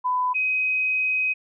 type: tone pair in turn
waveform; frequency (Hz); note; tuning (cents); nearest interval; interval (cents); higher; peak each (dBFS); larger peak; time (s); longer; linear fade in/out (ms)
sine; 1001 / 2522; B5 / D#7; +23 / +23; octave + major third; 1600; second; -20; neither; 0.04-0.34 / 0.34-1.34; second; 20
effects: none